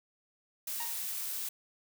blue noise, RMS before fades -37 dBFS, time 0.67-1.49 s, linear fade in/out 5 ms
sawtooth tone with exponential decay, 932.3 Hz, A#5, in tune, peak -34 dBFS, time 0.8-1.06 s, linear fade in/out 2 ms, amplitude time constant 56 ms
effects none

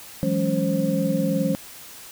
sine tone cluster, 165.5 / 185 / 207.8 / 277.6 / 529 Hz, E3 / F#3 / G#3 / C#4 / C5, +7 / 0 / +1 / +3 / +19 cents, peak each -26 dBFS, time 0.23-1.55 s, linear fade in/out 0 ms, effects white hiss -42 dBFS RMS until 2.11 s

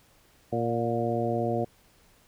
harmonic tone with a mistuned harmonic, 116.6 Hz, A#2, 1 cent sharp, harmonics 1 / 2 / 3 / 4 / 5 / 6, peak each -32 / -32 / -32 / -32 / -32 / -32 dBFS, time 0.52-1.65 s, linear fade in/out 10 ms, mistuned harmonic 6, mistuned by +31 cents, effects pink hiss -61 dBFS RMS until 2.27 s

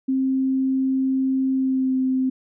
sine tone with pitch glide, 264.4 to 260.3 Hz, C4 to C4, +18 to -9 cents, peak -18 dBFS, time 0.08-2.3 s, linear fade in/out 10 ms, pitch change -27 cents, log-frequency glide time 1.53-1.96 s, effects none

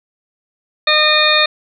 harmonic tone, 610 Hz, D#5, 34 cents flat, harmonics 1 / 2 / 3 / 4 / 6 / 7, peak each -18 / -18 / -17 / -17 / -15 / -18 dBFS, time 0.87-1.46 s, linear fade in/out 5 ms
clicks, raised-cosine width 0.2 ms, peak -21 dBFS, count 3, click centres 0.894 / 0.939 / 0.998 s
effects none

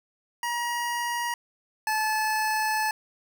25% pulse tone pair in turn, 953 / 865.8 Hz, A#5 / A5, +38 / -28 cents, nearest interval major second, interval 166 cents, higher first, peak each -23 / -20 dBFS, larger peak second, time 0.43-1.34 / 1.87-2.91 s, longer second, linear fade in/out 2 ms, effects none

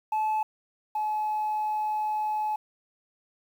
sine tone pair in turn, 864 / 854.1 Hz, A5 / G#5, -32 / +48 cents, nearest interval unison, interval 20 cents, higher first, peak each -21 / -24 dBFS, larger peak first, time 0.12-0.43 / 0.95-2.56 s, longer second, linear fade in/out 5 ms, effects tanh soft clip ceiling -23 dBFS + 9-bit

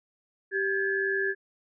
sine tone cluster, 390 / 1607 / 1709 Hz, G4 / G6 / G#6, -9 / +43 / +49 cents, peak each -29 / -32 / -28 dBFS, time 0.51-1.35 s, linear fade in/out 50 ms, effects none

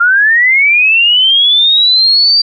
sine linear sweep, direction up, 1373 to 4699 Hz, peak -5 dBFS, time 0-2.42 s, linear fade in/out 10 ms, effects none

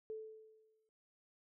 sine tone with exponential decay, 437.4 Hz, A4, 10 cents flat, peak -40 dBFS, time 0.1-0.89 s, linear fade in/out 0 ms, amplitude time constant 170 ms, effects none

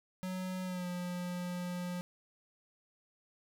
square tone with pitch glide, 185 to 178.08 Hz, F#3 to F3, 0 to +34 cents, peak -37 dBFS, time 0.23-2.01 s, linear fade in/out 0 ms, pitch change -66 cents, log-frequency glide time 0.64-0.87 s, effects none

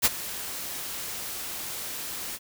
white noise with ADSR envelope, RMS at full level -18 dBFS, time 0.02-2.39 s, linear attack 33 ms, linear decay 31 ms, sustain -17 dB, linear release 43 ms, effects none

